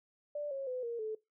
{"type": "tone with pitch steps", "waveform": "sine", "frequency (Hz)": [587.3, 544.8, 505.4, 468.8, 434.9], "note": ["D5", "C#5", "B4", "A#4", "A4"], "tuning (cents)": [0, -30, 40, 10, -20], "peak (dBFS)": -35, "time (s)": [0.35, 1.15], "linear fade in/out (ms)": 5, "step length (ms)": 160, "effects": ["noise-tail reverb RT60 0.2 s tail -21 dB re dry"]}